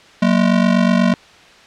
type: ring-modulated tone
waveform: square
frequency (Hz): 209.7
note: G#3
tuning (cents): +17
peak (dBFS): -9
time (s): 0.22-1.14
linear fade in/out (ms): 2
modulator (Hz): 24.1
effects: white hiss -44 dBFS RMS until 1.66 s + low-pass 4000 Hz 12 dB/octave